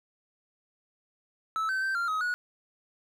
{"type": "tone with pitch steps", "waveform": "triangle", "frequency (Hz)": [1308, 1538, 1558, 1387, 1267, 1459], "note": ["E6", "G6", "G6", "F6", "D#6", "F#6"], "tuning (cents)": [-14, -33, -11, -12, 31, -25], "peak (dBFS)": -25, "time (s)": [1.56, 2.34], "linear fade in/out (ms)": 0, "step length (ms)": 130, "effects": []}